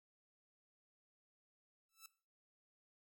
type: tone with exponential growth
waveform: 5% pulse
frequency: 1318.5 Hz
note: E6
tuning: in tune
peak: -39 dBFS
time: 1.89-2.06 s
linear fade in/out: 2 ms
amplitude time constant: 36 ms
effects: noise-tail reverb RT60 0.4 s tail -17 dB re dry